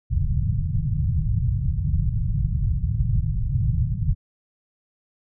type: low-pass noise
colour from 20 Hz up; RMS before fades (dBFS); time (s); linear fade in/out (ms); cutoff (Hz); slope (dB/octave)
white; -22; 0.1-4.15; 20; 150; 48
effects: none